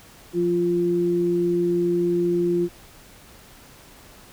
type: tone pair together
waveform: sine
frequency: 175.4 / 347.7 Hz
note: F3 / F4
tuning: +8 / -8 cents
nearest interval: octave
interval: 1184 cents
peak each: -26 / -19 dBFS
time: 0.33-2.69 s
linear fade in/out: 50 ms
effects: pink hiss -48 dBFS RMS until 4.32 s